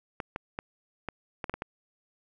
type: clicks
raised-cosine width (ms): 0.5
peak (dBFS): -18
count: 8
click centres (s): 0.202 / 0.361 / 0.589 / 1.087 / 1.442 / 1.496 / 1.54 / 1.621
effects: none